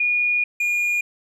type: tone pair in turn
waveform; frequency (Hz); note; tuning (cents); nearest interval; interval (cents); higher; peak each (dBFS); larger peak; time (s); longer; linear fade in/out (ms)
sine / triangle; 2442 / 2430; D#7 / D#7; -33 / -42; unison; 9; first; -17; neither; 0-0.44 / 0.6-1.01; first; 5
effects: none